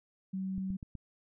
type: tone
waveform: sine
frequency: 190 Hz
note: F#3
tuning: 46 cents sharp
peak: -33 dBFS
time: 0.33-0.77 s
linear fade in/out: 10 ms
type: click train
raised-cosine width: 5 ms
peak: -30 dBFS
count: 4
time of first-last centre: 0.58-0.953 s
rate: 8.05 Hz
effects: none